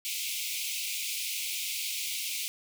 pink high-pass noise, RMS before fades -34 dBFS, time 0.05-2.48 s, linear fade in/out 0 ms, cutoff 2200 Hz, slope 96 dB/octave, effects none

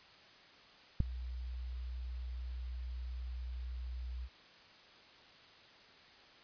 sine tone with ADSR envelope, 61.74 Hz, B1, in tune, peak -18 dBFS, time 1-4.29 s, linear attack 4 ms, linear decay 3 ms, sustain -21 dB, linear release 52 ms, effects white hiss -59 dBFS RMS until 6.43 s + resampled to 11025 Hz

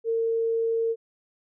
sine tone, 455.6 Hz, A#4, 40 cents flat, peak -22 dBFS, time 0.04-0.96 s, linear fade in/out 50 ms, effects none

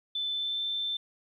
sine tone with pitch glide, 3520 to 3549 Hz, A7 to A7, 0 to +14 cents, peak -29 dBFS, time 0.15-0.97 s, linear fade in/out 5 ms, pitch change +14 cents, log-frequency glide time 0.32-0.62 s, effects 11-bit

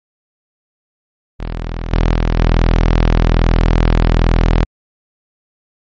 sawtooth tone with level steps, 41.2 Hz, E1, in tune, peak -16 / -6 / -8 / -5 dBFS, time 1.39-4.65 s, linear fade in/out 20 ms, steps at 1.93 / 2.14 / 2.38 s, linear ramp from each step 2 ms, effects low-pass 4000 Hz 12 dB/octave + MP3 32 kbps

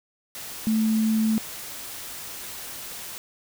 sine tone in noise, 220 Hz, A3, in tune, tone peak -19 dBFS, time 0.67-1.38 s, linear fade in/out 0 ms, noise white, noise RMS -37 dBFS, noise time 0.35-3.18 s, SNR +15 dB, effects none

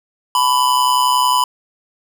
square tone with amplitude modulation, 997 Hz, B5, 16 cents sharp, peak -10 dBFS, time 0.35-1.44 s, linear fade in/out 2 ms, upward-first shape sine, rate 131 Hz, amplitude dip 60%, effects none

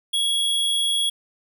square tone, 3332 Hz, G#7, 5 cents sharp, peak -20 dBFS, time 0.13-1.1 s, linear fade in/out 10 ms, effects none

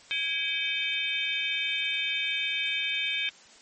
sine tone cluster, 1646 / 2290 / 2539 / 3118 / 3608 Hz, G#6 / D7 / D#7 / G7 / A7, -16 / -44 / +34 / -10 / +43 cents, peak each -38 / -32 / -32 / -33 / -33 dBFS, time 0.11-3.29 s, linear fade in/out 0 ms, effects white hiss -53 dBFS RMS until 3.61 s + MP3 32 kbps

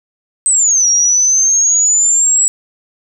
sine exponential two-way sweep, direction down then up, 8310 to 5640 to 7820 Hz, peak -8 dBFS, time 0.46-2.48 s, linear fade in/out 0 ms, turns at 0.89 s, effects 8-bit

